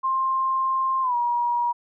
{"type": "tone with pitch glide", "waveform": "sine", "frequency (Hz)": [1056, 957.2], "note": ["C6", "A#5"], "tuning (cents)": [16, 46], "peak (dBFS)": -20, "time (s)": [0.03, 1.73], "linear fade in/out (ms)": 20, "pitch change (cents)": -170, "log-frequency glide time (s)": [1.02, 1.15], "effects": []}